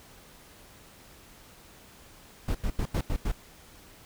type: noise bursts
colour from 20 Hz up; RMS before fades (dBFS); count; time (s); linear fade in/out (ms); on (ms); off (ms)
brown; -27; 6; 2.48-3.318; 5; 68; 86
effects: pink hiss -53 dBFS RMS until 4.05 s